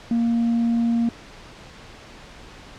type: tone with tanh clipping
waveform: sine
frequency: 233.1 Hz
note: A#3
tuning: in tune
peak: -18 dBFS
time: 0.11-1.09 s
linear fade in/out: 2 ms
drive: 1 dB
effects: pink hiss -43 dBFS RMS until 2.78 s + low-pass 5000 Hz 12 dB/octave

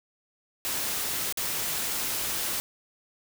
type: noise with dropouts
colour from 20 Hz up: white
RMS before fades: -30 dBFS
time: 0.65-2.6 s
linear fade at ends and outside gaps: 0 ms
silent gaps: 1.325-1.373 s
effects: none

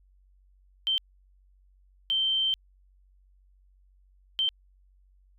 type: tone bursts at uneven times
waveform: sine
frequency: 3120 Hz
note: G7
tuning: 9 cents flat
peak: -23 dBFS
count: 3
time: 0.87-0.98 / 2.1-2.54 / 4.39-4.49 s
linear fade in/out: 0 ms
effects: added 47 Hz sine -58 dBFS peak until 5.38 s

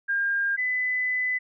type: tone pair in turn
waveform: sine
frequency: 1608 / 2005 Hz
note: G6 / B6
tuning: +44 / +26 cents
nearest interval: major third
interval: 382 cents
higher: second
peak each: -22 / -23 dBFS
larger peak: first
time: 0.08-0.57 / 0.57-1.39 s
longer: second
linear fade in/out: 20 ms
effects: none

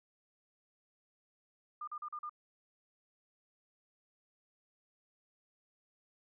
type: tone bursts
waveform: sine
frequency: 1209 Hz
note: D6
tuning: 50 cents sharp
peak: -39 dBFS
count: 5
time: 1.81-2.295 s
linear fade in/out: 5 ms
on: 65 ms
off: 40 ms
effects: none

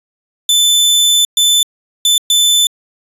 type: tone bursts at uneven times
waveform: sawtooth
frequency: 3520 Hz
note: A7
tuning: in tune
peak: -5 dBFS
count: 4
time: 0.49-1.25 / 1.37-1.63 / 2.05-2.18 / 2.3-2.67 s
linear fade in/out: 2 ms
effects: resampled to 32000 Hz

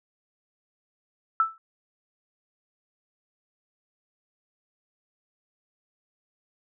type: tone with exponential decay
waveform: sine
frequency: 1321 Hz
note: E6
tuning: 3 cents sharp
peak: -15 dBFS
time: 1.4-1.58 s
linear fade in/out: 1 ms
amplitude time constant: 37 ms
effects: none

